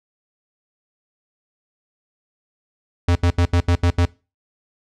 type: tone bursts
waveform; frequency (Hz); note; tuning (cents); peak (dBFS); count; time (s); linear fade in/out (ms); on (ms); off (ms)
square; 87.1; F2; -4; -14; 7; 3.08-4.055; 5; 75; 75
effects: noise-tail reverb RT60 0.3 s tail -21 dB re dry + low-pass 6000 Hz 12 dB/octave